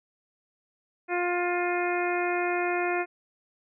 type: harmonic tone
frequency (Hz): 353.1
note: F4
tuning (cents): +19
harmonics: 1 / 2 / 3 / 4 / 5 / 6 / 7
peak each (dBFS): -28 / -30 / -37 / -35 / -36 / -36 / -35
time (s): 1.08-3.06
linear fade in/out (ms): 50
effects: none